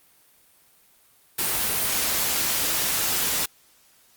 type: noise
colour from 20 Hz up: white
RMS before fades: -24 dBFS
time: 1.38-3.46 s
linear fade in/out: 10 ms
effects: white hiss -58 dBFS RMS until 4.16 s + Opus 32 kbps